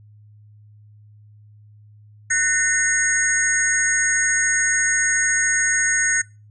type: tone cluster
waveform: sine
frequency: 1494 / 1823 / 2052 / 6590 / 8510 Hz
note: F#6 / A#6 / C7 / G#8 / C9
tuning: +16 / -39 / -34 / -14 / +28 cents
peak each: -24 / -20 / -29 / -21 / -28 dBFS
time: 2.3-6.22 s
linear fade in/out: 10 ms
effects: noise-tail reverb RT60 0.3 s tail -23 dB re dry + added 105 Hz sine -45 dBFS peak until 6.5 s